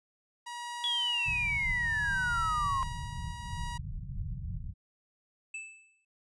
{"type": "tone with tremolo", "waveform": "sawtooth", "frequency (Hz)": 958, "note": "A#5", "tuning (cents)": 47, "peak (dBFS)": -33, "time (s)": [0.46, 3.78], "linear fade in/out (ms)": 10, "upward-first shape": "sine", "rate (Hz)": 0.63, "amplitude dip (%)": 55}
{"type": "exponential sweep", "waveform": "sine", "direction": "down", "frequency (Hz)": [3400, 1046.5], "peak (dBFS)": -28, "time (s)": [0.84, 2.83], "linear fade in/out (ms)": 0}
{"type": "low-pass noise", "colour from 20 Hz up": "pink", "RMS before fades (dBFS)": -38, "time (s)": [1.25, 4.74], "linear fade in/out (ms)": 50, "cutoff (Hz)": 170, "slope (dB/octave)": 48}
{"type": "tone with exponential decay", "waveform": "square", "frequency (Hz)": 2631, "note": "E7", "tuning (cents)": -4, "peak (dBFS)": -36, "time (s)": [5.54, 6.05], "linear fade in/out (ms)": 5, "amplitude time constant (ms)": 110}
{"effects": ["resampled to 24000 Hz"]}